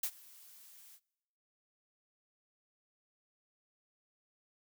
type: noise with ADSR envelope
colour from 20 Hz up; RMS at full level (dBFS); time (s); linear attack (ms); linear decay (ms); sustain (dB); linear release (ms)
blue; -33; 0.03-1; 6; 65; -24; 58
effects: noise-tail reverb RT60 1.0 s tail -25 dB re dry